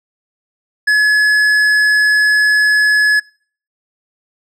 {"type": "tone with tanh clipping", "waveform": "triangle", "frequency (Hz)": 1701, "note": "G#6", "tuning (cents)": 41, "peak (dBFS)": -10, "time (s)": [0.87, 3.2], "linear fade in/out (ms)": 10, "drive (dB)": 13, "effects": ["noise-tail reverb RT60 0.5 s tail -25 dB re dry"]}